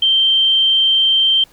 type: tone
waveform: sine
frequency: 3136 Hz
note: G7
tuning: in tune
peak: -10 dBFS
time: 0.02-1.44 s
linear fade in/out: 5 ms
effects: pink hiss -50 dBFS RMS until 1.52 s